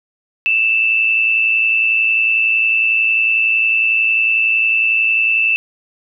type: tone pair together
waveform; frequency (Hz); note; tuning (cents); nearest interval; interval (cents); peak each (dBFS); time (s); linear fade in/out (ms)
sine; 2637 / 2748; E7 / F7; 0 / -29; minor second; 71; -12 / -21; 0.46-5.56; 0
effects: none